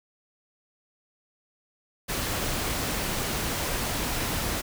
pink noise, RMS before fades -29 dBFS, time 2.08-4.62 s, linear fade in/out 20 ms, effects none

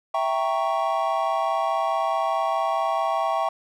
triangle chord, E diminished seventh, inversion none, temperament equal, 659.3 / 784 / 932.3 / 1108.7 Hz, E5 / G5 / Bb5 / Db6, 0 / 0 / 0 / 0 cents, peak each -24 / -24 / -28 / -25 dBFS, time 0.14-3.49 s, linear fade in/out 5 ms, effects none

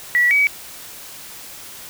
sine tone pair in turn, 1943 / 2273 Hz, B6 / C#7, -29 / +43 cents, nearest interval minor third, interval 272 cents, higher second, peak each -12 dBFS, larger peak neither, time 0.15-0.31 / 0.31-0.47 s, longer neither, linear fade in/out 0 ms, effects white hiss -37 dBFS RMS until 1.89 s

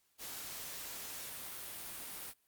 white noise, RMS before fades -45 dBFS, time 0.18-2.34 s, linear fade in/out 50 ms, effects white hiss -75 dBFS RMS until 2.47 s + Opus 48 kbps

